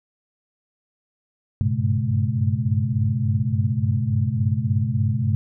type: tone cluster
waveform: sine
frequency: 98.1 / 101.6 / 118.7 / 134.8 / 213.5 Hz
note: G2 / G#2 / A#2 / C#3 / G#3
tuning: +2 / -38 / +32 / -48 / +48 cents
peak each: -25 / -25 / -23 / -25 / -28 dBFS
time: 1.61-5.35 s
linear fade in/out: 0 ms
effects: none